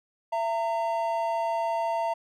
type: tone pair together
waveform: triangle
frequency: 671 / 917 Hz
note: E5 / A#5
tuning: +31 / -29 cents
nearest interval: perfect fourth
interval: 540 cents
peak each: -26 dBFS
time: 0.32-2.14 s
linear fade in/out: 10 ms
effects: none